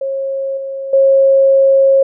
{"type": "tone with level steps", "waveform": "sine", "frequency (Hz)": 542, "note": "C#5", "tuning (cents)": -39, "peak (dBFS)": [-16, -20, -6], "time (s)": [0.01, 2.03], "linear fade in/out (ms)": 5, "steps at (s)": [0.57, 0.93], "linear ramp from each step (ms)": 5, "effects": []}